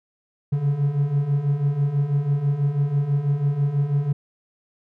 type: beating tone pair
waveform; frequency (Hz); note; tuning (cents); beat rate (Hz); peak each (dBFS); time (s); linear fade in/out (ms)
triangle; 138.59 / 144.69; C#3 / D3; 0 / -25; 6.1; -23 / -18; 0.52-4.13; 10
effects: none